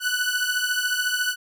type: beating tone pair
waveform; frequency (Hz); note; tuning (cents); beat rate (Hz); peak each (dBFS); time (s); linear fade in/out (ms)
sawtooth; 1480 / 1494; F#6 / F#6; 0 / +16; 14; -21 / -22; 0-1.36; 50
effects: none